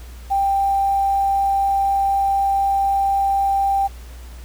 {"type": "tone with quantisation", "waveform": "sine", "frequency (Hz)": 788, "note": "G5", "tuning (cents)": 9, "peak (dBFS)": -15, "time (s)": [0.3, 3.88], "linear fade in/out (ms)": 20, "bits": 7, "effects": ["added 60 Hz sine -34 dBFS peak until 4.44 s", "pink hiss -46 dBFS RMS until 4.44 s"]}